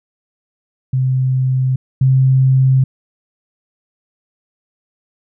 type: tone pair in turn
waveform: sine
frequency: 130 / 131.81 Hz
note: C3 / C3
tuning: -11 / +13 cents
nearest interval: unison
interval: 24 cents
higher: second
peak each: -12 / -8 dBFS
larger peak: second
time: 0.93-1.76 / 2.01-2.84 s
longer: neither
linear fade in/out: 5 ms
effects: none